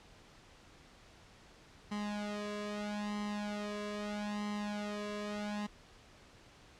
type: tone with flanger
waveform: sawtooth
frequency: 207.7 Hz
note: G#3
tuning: in tune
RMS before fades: -39 dBFS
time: 1.91-5.67 s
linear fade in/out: 10 ms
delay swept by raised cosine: 0.98 to 1.79 ms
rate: 0.78 Hz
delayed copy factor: +1
effects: pink hiss -59 dBFS RMS until 6.79 s + low-pass 6000 Hz 12 dB/octave